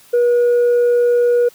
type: tone with tanh clipping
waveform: sine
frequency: 482.1 Hz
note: B4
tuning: 42 cents flat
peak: -11 dBFS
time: 0.13-1.49 s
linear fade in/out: 10 ms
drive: 1 dB
effects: white hiss -47 dBFS RMS until 1.54 s